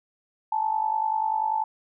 sine tone with amplitude modulation, 874 Hz, A5, 12 cents flat, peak -19 dBFS, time 0.52-1.64 s, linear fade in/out 5 ms, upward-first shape sine, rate 50.2 Hz, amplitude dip 75%, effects none

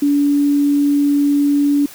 sine tone, 286.8 Hz, D4, 41 cents flat, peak -11 dBFS, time 0.02-1.86 s, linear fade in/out 5 ms, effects white hiss -38 dBFS RMS until 1.94 s

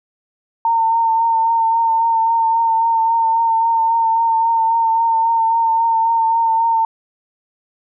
sine tone with vibrato, 910 Hz, A#5, 42 cents flat, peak -12 dBFS, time 0.65-6.85 s, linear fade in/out 2 ms, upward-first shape triangle, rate 3.7 Hz, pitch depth 26 cents each way, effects none

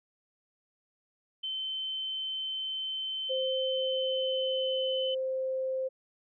sine tone with pitch glide, 3079 to 3037 Hz, G7 to F#7, -32 to +44 cents, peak -32 dBFS, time 1.43-5.15 s, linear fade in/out 10 ms, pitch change -24 cents, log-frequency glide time 3.55-4.95 s
sine tone, 523.3 Hz, C5, in tune, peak -29 dBFS, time 3.29-5.89 s, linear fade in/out 20 ms
effects none

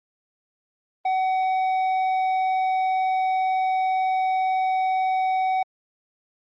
sine tone with tanh clipping, 753 Hz, F#5, 30 cents sharp, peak -21 dBFS, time 1.05-5.63 s, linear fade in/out 5 ms, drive 7 dB, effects Opus 32 kbps

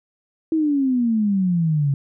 sine exponential sweep, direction down, 326.6 to 136.5 Hz, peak -16 dBFS, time 0.52-1.94 s, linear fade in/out 2 ms, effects none

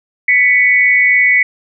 sine tone pair together, 1986 / 2229 Hz, B6 / C#7, +9 / +9 cents, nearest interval major second, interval 200 cents, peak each -10 dBFS, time 0.28-1.43 s, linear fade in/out 5 ms, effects none

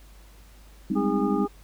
sine chord, Ab major seventh, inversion third, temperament equal, 196 / 207.7 / 261.6 / 311.1 Hz, G3 / Ab3 / C4 / Eb4, 0 / 0 / 0 / 0 cents, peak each -28 dBFS, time 0.9-1.46 s, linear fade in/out 5 ms
harmonic tone, 407.2 Hz, G#4, 34 cents flat, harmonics 1 / 2 / 3, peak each -28 / -33 / -33 dBFS, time 0.95-1.48 s, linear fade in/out 20 ms
effects added 50 Hz sine -48 dBFS peak until 1.63 s + pink hiss -56 dBFS RMS until 1.63 s

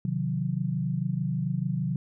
sine chord, C diminished, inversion none, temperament equal with one note detuned, 130.81 / 155.56 / 182.24 Hz, C3 / Eb3 / Gb3, 0 / 0 / -26 cents, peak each -30 dBFS, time 0.05-1.96 s, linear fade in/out 2 ms, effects none

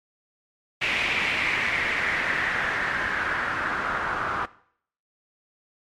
white noise with low-pass filter sweep, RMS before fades -26 dBFS, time 0.81-4.46 s, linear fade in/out 10 ms, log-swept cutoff 2500 to 1300 Hz, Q 4.1, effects noise-tail reverb RT60 0.6 s tail -19 dB re dry + MP3 64 kbps

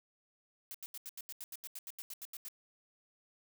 blue noise bursts, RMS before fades -45 dBFS, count 16, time 0.71-2.484 s, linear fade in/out 0 ms, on 34 ms, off 82 ms, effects none

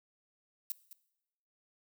violet noise with echo, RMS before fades -36 dBFS, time 0.7-0.72 s, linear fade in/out 0 ms, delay 210 ms, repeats 1, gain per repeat -14 dB, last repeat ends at 0.93 s, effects noise-tail reverb RT60 0.9 s tail -19 dB re dry

